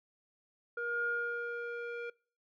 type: tone with low-pass filter sweep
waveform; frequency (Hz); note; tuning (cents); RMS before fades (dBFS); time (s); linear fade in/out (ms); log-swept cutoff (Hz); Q
square; 473.4; A#4; +27; -37; 0.77-2.1; 5; 1300 to 2000; 8.7
effects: noise-tail reverb RT60 0.4 s tail -25 dB re dry